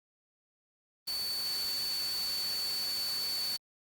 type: tone in noise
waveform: sine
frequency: 4483 Hz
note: C#8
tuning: 19 cents sharp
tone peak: -32 dBFS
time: 1.07-3.57 s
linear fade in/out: 10 ms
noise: white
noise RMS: -41 dBFS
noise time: 1.07-3.57 s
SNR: +6 dB
effects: Opus 32 kbps